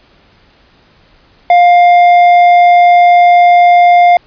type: tone with hard clipping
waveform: sine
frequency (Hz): 704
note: F5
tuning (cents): +14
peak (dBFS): -4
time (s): 1.5-4.17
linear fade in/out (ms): 2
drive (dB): 6
effects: pink hiss -47 dBFS RMS until 4.26 s + resampled to 11025 Hz